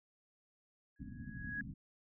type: tone with exponential growth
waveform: sine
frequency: 1664 Hz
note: G#6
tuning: 3 cents sharp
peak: -36 dBFS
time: 0.96-1.61 s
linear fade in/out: 2 ms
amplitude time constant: 140 ms
type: low-pass noise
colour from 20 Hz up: white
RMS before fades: -47 dBFS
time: 0.99-1.74 s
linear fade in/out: 10 ms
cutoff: 280 Hz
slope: 96 dB/octave
effects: none